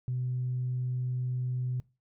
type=tone; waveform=sine; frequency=125.9 Hz; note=B2; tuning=34 cents sharp; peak=-28 dBFS; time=0.08-1.8 s; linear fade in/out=0 ms; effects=noise-tail reverb RT60 0.3 s tail -22 dB re dry + tanh soft clip ceiling -24 dBFS